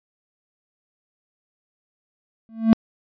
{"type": "tone with exponential growth", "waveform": "triangle", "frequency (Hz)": 224.3, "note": "A3", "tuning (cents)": 34, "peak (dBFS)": -5, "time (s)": [2.49, 2.73], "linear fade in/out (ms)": 0, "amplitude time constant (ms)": 51, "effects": ["resampled to 11025 Hz"]}